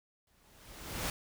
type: noise with exponential growth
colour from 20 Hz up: pink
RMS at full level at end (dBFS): -33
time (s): 0.27-1.1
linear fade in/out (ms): 2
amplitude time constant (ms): 180
effects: none